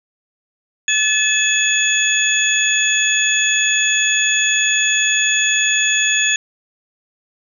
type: tone cluster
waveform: sine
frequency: 1729 / 2588 / 3386 / 6730 Hz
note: A6 / E7 / G#7 / G#8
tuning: -31 / -32 / +33 / +22 cents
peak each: -19 dBFS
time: 0.88-6.36 s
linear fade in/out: 2 ms
effects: none